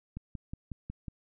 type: click train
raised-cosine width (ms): 5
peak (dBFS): -26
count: 6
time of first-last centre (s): 0.17-1.082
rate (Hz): 5.48
effects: none